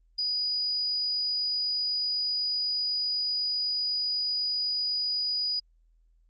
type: tone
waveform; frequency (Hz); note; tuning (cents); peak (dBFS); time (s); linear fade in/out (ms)
sine; 4926; D#8; -18; -26; 0.18-5.6; 10
effects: added 41 Hz sine -60 dBFS peak until 6.29 s + Opus 24 kbps